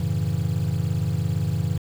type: chord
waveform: triangle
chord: F# minor seventh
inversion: none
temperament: equal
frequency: 92.5 / 110 / 138.59 / 164.81 Hz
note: F#2 / A2 / C#3 / E3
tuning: 0 / 0 / 0 / 0 cents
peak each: -25 dBFS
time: 0-1.78 s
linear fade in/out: 5 ms
effects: 7-bit